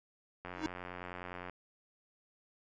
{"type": "click train", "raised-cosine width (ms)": 0.5, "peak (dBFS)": -28, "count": 95, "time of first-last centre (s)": [0.45, 1.497], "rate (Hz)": 89.8}
{"type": "tone with exponential growth", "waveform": "square", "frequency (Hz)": 312.6, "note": "D#4", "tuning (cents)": 8, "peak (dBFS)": -29, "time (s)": [0.54, 0.66], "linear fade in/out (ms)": 0, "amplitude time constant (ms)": 26}
{"effects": ["resampled to 16000 Hz"]}